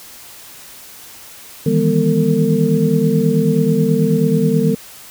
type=tone cluster; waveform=sine; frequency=155.1 / 164.4 / 201.2 / 241.1 / 452.2 Hz; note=D#3 / E3 / G3 / B3 / A4; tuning=-5 / -4 / +45 / -41 / +47 cents; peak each=-18 dBFS; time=1.66-4.75 s; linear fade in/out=5 ms; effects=white hiss -38 dBFS RMS until 5.1 s